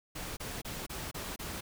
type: noise bursts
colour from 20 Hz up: pink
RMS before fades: -40 dBFS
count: 6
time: 0.15-1.61 s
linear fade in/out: 10 ms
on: 220 ms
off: 28 ms
effects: none